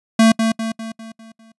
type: tone with echo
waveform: square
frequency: 224.2 Hz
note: A3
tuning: 33 cents sharp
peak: -9 dBFS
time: 0.19-0.32 s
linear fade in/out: 5 ms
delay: 200 ms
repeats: 6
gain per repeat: -6 dB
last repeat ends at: 1.52 s
effects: noise-tail reverb RT60 0.1 s tail -26 dB re dry + resampled to 24000 Hz